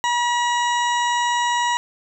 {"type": "harmonic tone with a mistuned harmonic", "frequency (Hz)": 962, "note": "B5", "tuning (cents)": -46, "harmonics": [1, 2, 3, 4, 6, 7, 8], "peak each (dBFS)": [-19, -25, -29, -31, -35, -36, -37], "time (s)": [0.04, 1.77], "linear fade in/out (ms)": 0, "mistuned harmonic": 7, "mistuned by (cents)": 24, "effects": []}